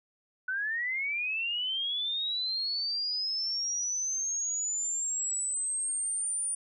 sine linear sweep, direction up, 1483 to 9400 Hz, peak -29 dBFS, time 0.48-6.55 s, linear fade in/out 5 ms, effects none

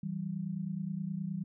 sine tone pair together, 163 / 192.55 Hz, E3 / G3, -19 / -31 cents, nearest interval minor third, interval 288 cents, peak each -37 / -36 dBFS, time 0.03-1.44 s, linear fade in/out 5 ms, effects none

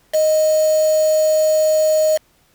sine tone with quantisation, 622.3 Hz, D#5, in tune, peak -12 dBFS, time 0.13-2.18 s, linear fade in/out 20 ms, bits 4, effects pink hiss -57 dBFS RMS until 2.54 s

